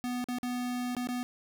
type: tone with dropouts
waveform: square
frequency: 246.9 Hz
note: B3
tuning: in tune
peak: -32 dBFS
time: 0.04-1.23 s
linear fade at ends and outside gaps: 0 ms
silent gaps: 0.242-0.286 / 0.385-0.431 / 0.95-0.967 / 1.072-1.088 s
effects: none